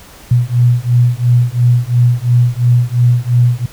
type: beating tone pair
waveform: sine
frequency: 120.3 / 123.2 Hz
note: B2 / B2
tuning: -45 / -4 cents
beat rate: 2.9 Hz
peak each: -11 dBFS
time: 0.31-3.66 s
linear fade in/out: 5 ms
effects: pink hiss -38 dBFS RMS until 3.72 s